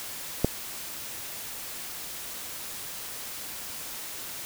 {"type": "click", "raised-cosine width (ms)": 2, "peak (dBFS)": -7, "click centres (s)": 0.446, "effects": ["white hiss -38 dBFS RMS until 4.45 s"]}